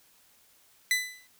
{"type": "tone with exponential decay", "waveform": "sawtooth", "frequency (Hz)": 2000, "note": "B6", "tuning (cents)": 21, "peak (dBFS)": -17, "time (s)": [0.91, 1.27], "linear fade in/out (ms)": 1, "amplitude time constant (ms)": 78, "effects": ["white hiss -62 dBFS RMS until 1.39 s"]}